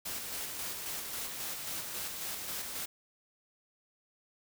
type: noise with tremolo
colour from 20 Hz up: white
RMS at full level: -38 dBFS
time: 0.05-2.86 s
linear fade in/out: 10 ms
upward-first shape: square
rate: 3.7 Hz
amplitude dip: 30%
effects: none